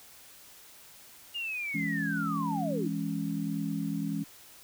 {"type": "linear sweep", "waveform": "sine", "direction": "down", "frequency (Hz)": [2865, 255.2], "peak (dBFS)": -32, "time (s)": [1.34, 2.9], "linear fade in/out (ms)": 20}
{"type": "chord", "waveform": "sine", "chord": "C# minor", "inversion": "first", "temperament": "just", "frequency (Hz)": [166.31, 207.9, 277.2], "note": ["E3", "G#3", "C#4"], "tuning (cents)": [16, 2, 0], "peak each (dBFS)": -34, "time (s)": [1.74, 4.24], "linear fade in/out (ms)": 10}
{"effects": ["white hiss -53 dBFS RMS until 4.63 s"]}